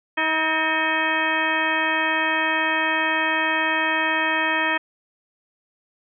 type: harmonic tone with a mistuned harmonic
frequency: 318 Hz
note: D#4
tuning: 38 cents sharp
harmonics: 1 / 2 / 3 / 4 / 5 / 6 / 7 / 8 / 10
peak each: -30 / -30 / -26 / -30 / -31 / -23 / -32 / -27 / -32 dBFS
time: 0.17-4.78 s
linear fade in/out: 10 ms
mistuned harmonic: 6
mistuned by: -66 cents
effects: none